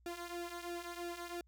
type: tone with flanger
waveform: sawtooth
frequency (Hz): 346.7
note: F4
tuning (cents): -13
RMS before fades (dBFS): -44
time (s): 0.06-1.41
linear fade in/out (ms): 2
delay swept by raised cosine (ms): 1.9 to 3.3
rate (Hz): 3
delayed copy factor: -0.7
effects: added 60 Hz sine -64 dBFS peak until 1.47 s